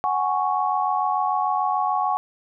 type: chord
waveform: sine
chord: F# suspended second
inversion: none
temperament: equal with one note detuned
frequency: 743.8 / 830.6 / 1108.7 Hz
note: F#5 / G#5 / C#6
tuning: +9 / 0 / 0 cents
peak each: -24 dBFS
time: 0.04-2.17 s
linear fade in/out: 0 ms
effects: none